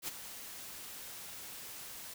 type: noise with ADSR envelope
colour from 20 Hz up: white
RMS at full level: -37 dBFS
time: 0.02-2.14 s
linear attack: 59 ms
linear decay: 18 ms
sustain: -10 dB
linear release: 6 ms
effects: none